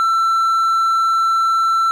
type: tone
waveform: triangle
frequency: 1339 Hz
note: E6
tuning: 27 cents sharp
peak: -11 dBFS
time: 0-1.91 s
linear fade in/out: 0 ms
effects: none